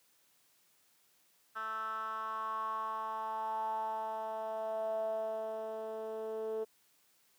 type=tone with band-pass filter sweep; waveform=10% pulse; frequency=220 Hz; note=A3; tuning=in tune; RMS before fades=-38 dBFS; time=1.55-6.65 s; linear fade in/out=20 ms; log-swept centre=1400 to 460 Hz; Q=6.8; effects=white hiss -70 dBFS RMS until 7.38 s + high-pass 100 Hz 12 dB/octave